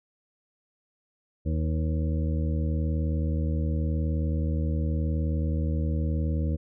harmonic tone with a mistuned harmonic, 79.1 Hz, D#2, 29 cents sharp, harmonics 1 / 2 / 3 / 4 / 6 / 7, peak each -25 / -31 / -35 / -37 / -41 / -42 dBFS, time 1.45-6.57 s, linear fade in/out 20 ms, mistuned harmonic 7, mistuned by -23 cents, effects none

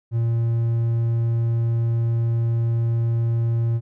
triangle tone, 115.9 Hz, A#2, 10 cents flat, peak -16 dBFS, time 0.11-3.81 s, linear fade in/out 50 ms, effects none

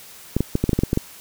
clicks, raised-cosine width 3 ms, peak -5 dBFS, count 10, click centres 0.366 / 0.406 / 0.554 / 0.64 / 0.693 / 0.732 / 0.79 / 0.835 / 0.931 / 0.974 s, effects white hiss -43 dBFS RMS until 1.2 s

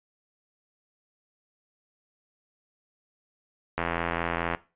click train, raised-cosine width 0.5 ms, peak -12 dBFS, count 66, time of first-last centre 3.78-4.548 s, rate 84.6 Hz, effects noise-tail reverb RT60 0.3 s tail -18 dB re dry + resampled to 8000 Hz

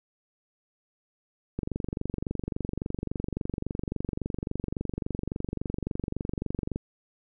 click train, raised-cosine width 3 ms, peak -17 dBFS, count 123, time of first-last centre 1.59-6.759 s, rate 23.6 Hz, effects none

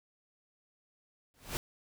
pink noise with exponential growth, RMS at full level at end -32 dBFS, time 1.34-1.57 s, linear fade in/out 0 ms, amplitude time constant 49 ms, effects none

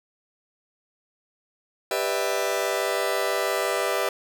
sawtooth chord, E minor seventh, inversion first, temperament just, 395.6 / 494.4 / 593.3 / 659.3 Hz, G4 / B4 / D5 / E5, +16 / +2 / +18 / 0 cents, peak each -25 dBFS, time 1.91-4.09 s, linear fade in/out 2 ms, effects none

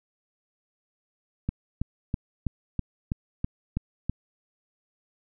click train, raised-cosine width 5 ms, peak -14 dBFS, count 9, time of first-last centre 1.49-4.096 s, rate 3.07 Hz, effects none

